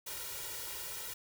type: noise with comb filter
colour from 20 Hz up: white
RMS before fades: -42 dBFS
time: 0.06-1.14 s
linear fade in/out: 10 ms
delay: 2.1 ms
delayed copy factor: +1
effects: none